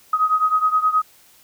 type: beating tone pair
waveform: sine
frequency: 1257 / 1266.5 Hz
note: D#6 / D#6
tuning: +17 / +30 cents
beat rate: 9.5 Hz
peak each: -17 / -20 dBFS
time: 0.13-1.02 s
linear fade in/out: 5 ms
effects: white hiss -52 dBFS RMS until 1.43 s